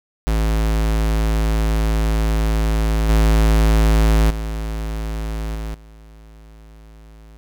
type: tone with level steps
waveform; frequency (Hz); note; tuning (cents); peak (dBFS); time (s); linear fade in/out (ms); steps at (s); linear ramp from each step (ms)
square; 54.2; A1; -25; -16 / -12 / -23 / -25 / -41; 0.27-7.37; 0; 3.09 / 4.3 / 5.55 / 5.74; 5
effects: none